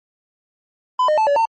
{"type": "tone with pitch steps", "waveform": "triangle", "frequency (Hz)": [1008, 611, 875, 571, 906], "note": ["B5", "D#5", "A5", "D5", "A#5"], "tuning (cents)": [35, -32, -10, -49, -50], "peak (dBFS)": -11, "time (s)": [0.99, 1.455], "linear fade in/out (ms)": 5, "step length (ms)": 93, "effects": ["MP3 32 kbps"]}